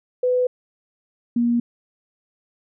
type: tone pair in turn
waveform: sine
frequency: 500 / 237.5 Hz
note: B4 / A#3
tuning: +21 / +33 cents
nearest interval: octave + minor second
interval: 1288 cents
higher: first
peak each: -16 dBFS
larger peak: neither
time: 0.23-0.47 / 1.36-1.6 s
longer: neither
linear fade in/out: 5 ms
effects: none